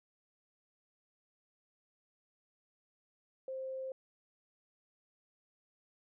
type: tone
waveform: sine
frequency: 526 Hz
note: C5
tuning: 9 cents sharp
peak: -38 dBFS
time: 3.48-3.92 s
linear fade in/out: 2 ms
effects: none